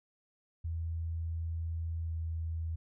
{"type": "tone with pitch glide", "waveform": "sine", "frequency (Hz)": [82.41, 81.65], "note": ["E2", "E2"], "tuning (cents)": [0, -16], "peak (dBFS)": -33, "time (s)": [0.64, 2.76], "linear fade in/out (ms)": 10, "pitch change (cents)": -16, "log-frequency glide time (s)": [2.05, 2.11], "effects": []}